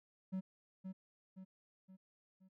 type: tone with echo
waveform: triangle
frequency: 188.5 Hz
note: F#3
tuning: 32 cents sharp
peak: -35 dBFS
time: 0.32-0.41 s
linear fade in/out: 20 ms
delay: 520 ms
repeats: 4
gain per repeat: -6 dB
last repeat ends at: 2.49 s
effects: none